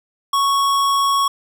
sine tone with hard clipping, 1108.7 Hz, C#6, in tune, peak -16 dBFS, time 0.33-1.28 s, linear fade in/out 5 ms, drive 18 dB, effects none

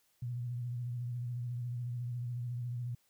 sine tone with vibrato, 121.5 Hz, B2, 28 cents flat, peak -35 dBFS, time 0.22-2.95 s, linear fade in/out 5 ms, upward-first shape sine, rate 14 Hz, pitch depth 43 cents each way, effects white hiss -73 dBFS RMS until 3.09 s

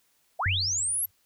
sine linear sweep, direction up, 570 to 11790 Hz, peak -25 dBFS, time 0.39-1.06 s, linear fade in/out 10 ms
sine tone with exponential decay, 93.2 Hz, F#2, 13 cents sharp, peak -23 dBFS, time 0.46-1.11 s, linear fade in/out 0 ms, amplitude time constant 140 ms
effects white hiss -68 dBFS RMS until 1.25 s

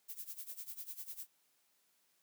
violet noise with tremolo, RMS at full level -44 dBFS, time 0.08-1.27 s, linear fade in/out 20 ms, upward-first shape sine, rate 10 Hz, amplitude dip 85%, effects white hiss -75 dBFS RMS until 2.22 s + high-pass 150 Hz 12 dB/octave

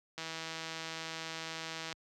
click train, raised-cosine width 0.2 ms, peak -23 dBFS, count 284, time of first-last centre 0.18-1.927 s, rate 162 Hz, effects high-pass 60 Hz 12 dB/octave

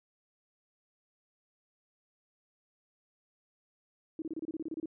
sine tone bursts, 319.8 Hz, D#4, 48 cents sharp, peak -34 dBFS, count 12, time 4.19-4.858 s, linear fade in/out 2 ms, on 30 ms, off 28 ms, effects none

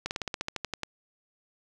slowing click train, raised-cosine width 0.2 ms, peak -14 dBFS, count 12, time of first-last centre 0.06-0.833 s, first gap 49 ms, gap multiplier 1.07, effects none

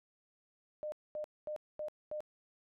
sine tone bursts, 606 Hz, D#5, 46 cents flat, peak -37 dBFS, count 5, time 0.83-2.205 s, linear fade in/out 0 ms, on 91 ms, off 230 ms, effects none

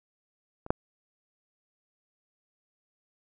clicks, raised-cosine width 1 ms, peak -27 / -9 dBFS, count 2, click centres 0.664 / 0.705 s, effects none

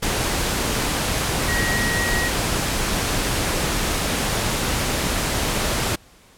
sine tone in noise, 1900 Hz, A#6, 33 cents sharp, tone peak -23 dBFS, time 1.48-2.29 s, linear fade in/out 10 ms, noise pink, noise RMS -22 dBFS, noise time 0.02-5.96 s, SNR -4 dB, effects pink hiss -51 dBFS RMS until 6.37 s + low-pass 12000 Hz 12 dB/octave

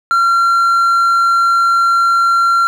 triangle tone, 1371 Hz, F6, 32 cents flat, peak -7 dBFS, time 0.11-2.67 s, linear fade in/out 0 ms, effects none

